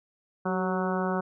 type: harmonic tone with a mistuned harmonic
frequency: 185 Hz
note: F#3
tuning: in tune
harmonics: 1 / 2 / 3 / 4 / 5 / 6 / 7 / 8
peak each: -29 / -32 / -34 / -35 / -36 / -37 / -37 / -38 dBFS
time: 0.45-1.21 s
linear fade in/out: 10 ms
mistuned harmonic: 2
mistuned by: +38 cents
effects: none